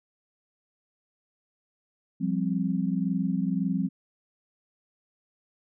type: chord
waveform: sine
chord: F suspended second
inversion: none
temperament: just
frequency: 174.61 / 196.44 / 261.9 Hz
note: F3 / G3 / C4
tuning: 0 / +4 / +2 cents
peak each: -28 / -28 / -30 dBFS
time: 2.2-3.89 s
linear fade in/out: 20 ms
effects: none